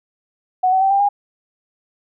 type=tone with pitch steps; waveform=sine; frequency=740 / 757.3 / 775 / 793.1 / 811.7 Hz; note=F#5 / F#5 / G5 / G5 / G#5; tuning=0 / +40 / -20 / +20 / -40 cents; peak=-12 dBFS; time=0.63-1.09 s; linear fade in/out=10 ms; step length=92 ms; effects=none